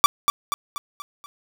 45% pulse tone with echo, 1159 Hz, D6, 23 cents flat, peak -9 dBFS, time 0.04-0.06 s, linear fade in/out 0 ms, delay 240 ms, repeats 5, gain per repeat -6 dB, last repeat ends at 1.26 s, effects none

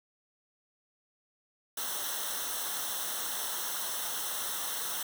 white noise with comb filter, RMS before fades -35 dBFS, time 1.77-5.03 s, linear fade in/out 5 ms, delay 0.42 ms, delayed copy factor -0.8, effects none

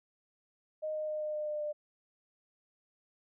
sine tone with pitch steps, 619 / 615.4 / 611.9 / 608.4 / 604.9 / 601.4 / 597.9 Hz, D#5 / D#5 / D#5 / D#5 / D#5 / D5 / D5, -9 / -19 / -29 / -39 / -49 / +41 / +31 cents, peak -33 dBFS, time 0.82-1.73 s, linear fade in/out 20 ms, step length 130 ms, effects none

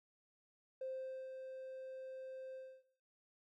triangle tone with ADSR envelope, 523.3 Hz, C5, in tune, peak -37 dBFS, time 0.81-2.84 s, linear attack 6 ms, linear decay 470 ms, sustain -7 dB, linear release 290 ms, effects noise-tail reverb RT60 0.6 s tail -17 dB re dry + tanh soft clip ceiling -38 dBFS

